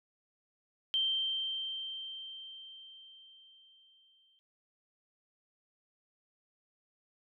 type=tone with exponential decay; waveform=sine; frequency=3136 Hz; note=G7; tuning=in tune; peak=-27 dBFS; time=0.94-4.39 s; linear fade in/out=0 ms; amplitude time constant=750 ms; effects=none